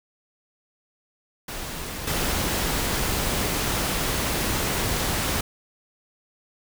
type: noise with level steps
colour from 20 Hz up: pink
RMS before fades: -33 / -25 dBFS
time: 1.48-5.41 s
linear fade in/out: 5 ms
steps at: 2.07 s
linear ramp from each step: 5 ms
effects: none